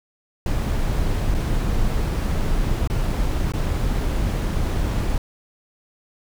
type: noise with dropouts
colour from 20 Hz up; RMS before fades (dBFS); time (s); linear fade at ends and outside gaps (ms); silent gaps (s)
brown; -21; 0.46-5.18; 2; 1.343-1.347 / 2.875-2.899 / 3.521-3.536
effects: none